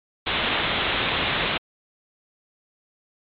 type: low-pass noise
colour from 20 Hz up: white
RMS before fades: -24 dBFS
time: 0.26-1.58 s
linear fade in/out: 10 ms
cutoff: 3800 Hz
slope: 96 dB/octave
effects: MP3 64 kbps